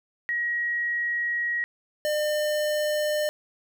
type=tone pair in turn; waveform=sine / square; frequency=1900 / 602.6 Hz; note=A#6 / D5; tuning=+33 / +44 cents; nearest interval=octave + minor sixth; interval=1989 cents; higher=first; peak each=-24 dBFS; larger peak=neither; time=0.29-1.64 / 2.05-3.29 s; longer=first; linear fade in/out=0 ms; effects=none